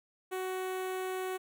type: tone with notch filter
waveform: sawtooth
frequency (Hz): 373.2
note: F#4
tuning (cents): +15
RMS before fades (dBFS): -36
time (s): 0.31-1.38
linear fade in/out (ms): 20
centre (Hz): 5000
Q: 1.1
effects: none